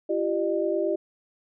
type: tone cluster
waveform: sine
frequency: 340 / 388.8 / 606 Hz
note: F4 / G4 / D#5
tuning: -46 / -14 / -46 cents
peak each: -27 dBFS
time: 0.09-0.96 s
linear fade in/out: 10 ms
effects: none